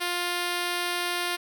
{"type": "tone", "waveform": "5% pulse", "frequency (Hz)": 351.9, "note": "F4", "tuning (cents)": 13, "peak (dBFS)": -15, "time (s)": [0, 1.37], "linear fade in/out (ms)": 20, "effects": []}